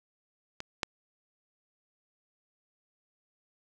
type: clicks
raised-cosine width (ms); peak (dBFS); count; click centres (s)
0.2; -20 / -11; 2; 0.604 / 0.832
effects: none